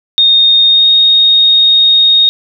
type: tone with pitch glide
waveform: sine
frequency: 3691 to 3721 Hz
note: A#7 to A#7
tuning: -18 to -4 cents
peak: -4 dBFS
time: 0.18-2.29 s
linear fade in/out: 0 ms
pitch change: +14 cents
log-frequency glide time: 0.68-0.88 s
effects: none